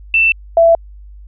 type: tone pair in turn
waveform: sine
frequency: 2669 / 667.2 Hz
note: E7 / E5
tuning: +21 / +21 cents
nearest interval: 2 octaves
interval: 2400 cents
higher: first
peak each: -8 / -5 dBFS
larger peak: second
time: 0.14-0.32 / 0.57-0.75 s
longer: neither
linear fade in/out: 2 ms
effects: added 50 Hz sine -33 dBFS peak until 1.27 s